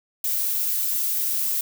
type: noise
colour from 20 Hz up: violet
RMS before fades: -24 dBFS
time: 0.24-1.61 s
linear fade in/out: 2 ms
effects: none